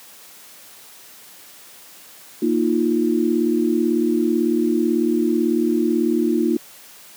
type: chord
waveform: sine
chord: Bb suspended fourth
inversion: none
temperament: equal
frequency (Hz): 233.1 / 311.1 / 349.2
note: Bb3 / Eb4 / F4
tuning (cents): 0 / 0 / 0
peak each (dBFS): -20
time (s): 2.42-6.57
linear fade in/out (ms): 5
effects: white hiss -44 dBFS RMS until 7.16 s + high-pass 150 Hz 12 dB/octave